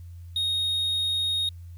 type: tone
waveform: triangle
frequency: 3729 Hz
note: A#7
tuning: in tune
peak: -22 dBFS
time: 0.36-1.49 s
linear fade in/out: 2 ms
effects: added 86 Hz sine -39 dBFS peak until 1.77 s + white hiss -66 dBFS RMS until 1.77 s